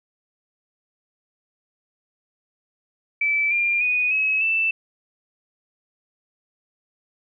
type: tone with pitch steps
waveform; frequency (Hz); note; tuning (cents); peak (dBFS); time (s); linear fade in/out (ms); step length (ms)
sine; 2315 / 2395 / 2478 / 2564 / 2653; D7 / D7 / D#7 / E7 / E7; -25 / +33 / -8 / -49 / +10; -18; 3.21-4.71; 5; 300
effects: none